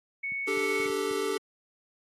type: tone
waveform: sine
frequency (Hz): 2217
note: C#7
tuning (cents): 0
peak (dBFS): -30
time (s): 0.23-0.87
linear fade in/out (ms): 10
type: clicks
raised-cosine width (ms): 5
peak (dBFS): -33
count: 6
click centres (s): 0.32 / 0.573 / 0.801 / 0.859 / 0.899 / 1.111
type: chord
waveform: square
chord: D suspended fourth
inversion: none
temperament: equal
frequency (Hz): 293.7 / 392 / 440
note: D4 / G4 / A4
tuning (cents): 0 / 0 / 0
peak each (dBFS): -37 / -31 / -32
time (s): 0.47-1.38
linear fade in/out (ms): 10
effects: high-pass 150 Hz 12 dB/octave + AAC 32 kbps